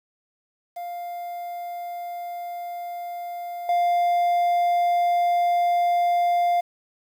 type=tone with level steps; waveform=triangle; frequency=700 Hz; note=F5; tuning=4 cents sharp; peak=-28 / -16 dBFS; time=0.76-6.61 s; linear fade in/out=10 ms; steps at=3.69 s; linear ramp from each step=2 ms; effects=8-bit